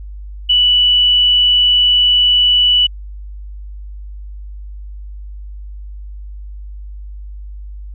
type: tone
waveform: sine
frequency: 2960 Hz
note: F#7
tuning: in tune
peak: -8 dBFS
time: 0.49-2.87 s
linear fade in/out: 10 ms
effects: added 50 Hz sine -27 dBFS peak until 7.94 s